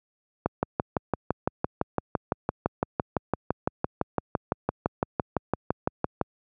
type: click train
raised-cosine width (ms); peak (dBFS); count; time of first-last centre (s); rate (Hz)
1; -9; 35; 0.46-6.213; 5.91
effects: high-pass 80 Hz 12 dB/octave